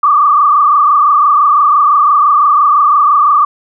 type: tone with frequency modulation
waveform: sine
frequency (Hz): 1174.7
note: D6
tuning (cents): 0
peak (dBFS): -5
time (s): 0.03-3.45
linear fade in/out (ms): 5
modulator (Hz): 25.9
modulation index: 2.2
effects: none